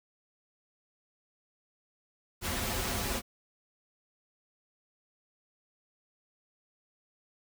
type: noise with comb filter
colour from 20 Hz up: pink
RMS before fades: -33 dBFS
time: 2.41-3.22 s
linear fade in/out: 50 ms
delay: 6.5 ms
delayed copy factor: -0.7
effects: none